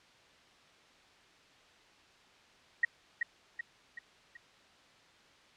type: tone with echo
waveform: sine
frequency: 1889 Hz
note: A#6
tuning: 22 cents sharp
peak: -22 dBFS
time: 2.83-2.85 s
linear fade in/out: 5 ms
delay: 380 ms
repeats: 4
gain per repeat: -6 dB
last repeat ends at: 4.37 s
effects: white hiss -61 dBFS RMS until 5.56 s + low-pass 4000 Hz 12 dB/octave